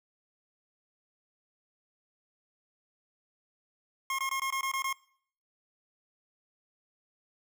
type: tone bursts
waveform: 25% pulse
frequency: 1075 Hz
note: C6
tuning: 47 cents sharp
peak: -26 dBFS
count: 8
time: 4.1-4.928 s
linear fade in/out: 2 ms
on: 86 ms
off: 20 ms
effects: noise-tail reverb RT60 0.6 s tail -23 dB re dry